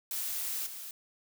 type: noise with level steps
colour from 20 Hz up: blue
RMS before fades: -35 / -43 dBFS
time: 0.11-0.91 s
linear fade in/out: 2 ms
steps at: 0.66 s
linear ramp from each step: 10 ms
effects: none